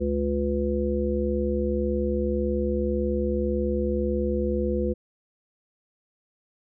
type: harmonic tone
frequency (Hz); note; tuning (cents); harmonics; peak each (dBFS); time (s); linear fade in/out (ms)
70.9; C#2; +40; 1 / 3 / 5 / 7; -28 / -28 / -28 / -28; 0-4.94; 20
effects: none